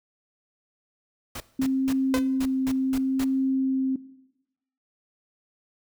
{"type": "noise bursts", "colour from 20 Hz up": "pink", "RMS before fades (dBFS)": -35, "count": 8, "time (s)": [1.35, 3.244], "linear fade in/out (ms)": 5, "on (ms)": 53, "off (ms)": 210}
{"type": "tone with vibrato", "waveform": "sine", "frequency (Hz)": 264.5, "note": "C4", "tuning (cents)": 19, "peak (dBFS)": -21, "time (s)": [1.59, 3.96], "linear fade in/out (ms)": 5, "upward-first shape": "triangle", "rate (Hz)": 0.7, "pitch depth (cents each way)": 10}
{"type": "tone with exponential decay", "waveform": "sawtooth", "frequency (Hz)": 510, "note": "C5", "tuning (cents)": -44, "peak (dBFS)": -17, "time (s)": [2.14, 2.27], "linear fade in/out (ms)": 0, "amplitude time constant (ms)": 27}
{"effects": ["noise-tail reverb RT60 0.9 s tail -18 dB re dry"]}